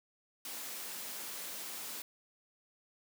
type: high-pass noise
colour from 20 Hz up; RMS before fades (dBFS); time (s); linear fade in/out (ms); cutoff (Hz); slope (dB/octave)
white; -43; 0.45-2.02; 2; 180; 24
effects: none